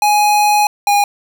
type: tone pair in turn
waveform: square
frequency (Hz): 834 / 816.4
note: G#5 / G#5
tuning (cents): +7 / -30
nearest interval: unison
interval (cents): 37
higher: first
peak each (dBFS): -10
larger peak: neither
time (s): 0.02-0.67 / 0.87-1.04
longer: first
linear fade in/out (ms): 2
effects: none